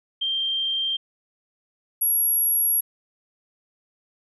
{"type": "tone pair in turn", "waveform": "sine", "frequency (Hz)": [3168, 11289], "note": ["G7", "F9"], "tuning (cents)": [18, 18], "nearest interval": "octave + minor seventh", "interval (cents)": 2200, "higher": "second", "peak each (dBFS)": [-22, -18], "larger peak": "second", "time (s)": [[0.21, 0.97], [2.01, 2.81]], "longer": "second", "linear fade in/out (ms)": 10, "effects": []}